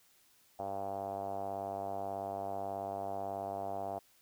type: tone with low-pass filter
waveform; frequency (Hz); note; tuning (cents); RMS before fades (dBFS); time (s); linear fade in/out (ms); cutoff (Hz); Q
5% pulse; 98.3; G2; +5; -39; 0.59-3.99; 5; 720; 6.1
effects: white hiss -67 dBFS RMS until 4.21 s